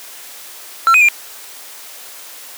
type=tone with pitch steps; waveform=triangle; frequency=1351 / 2504 / 2395 Hz; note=E6 / D#7 / D7; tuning=+42 / +10 / +33 cents; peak=-5 dBFS; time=0.87-1.086 s; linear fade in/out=0 ms; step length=72 ms; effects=white hiss -35 dBFS RMS until 2.57 s + high-pass 400 Hz 12 dB/octave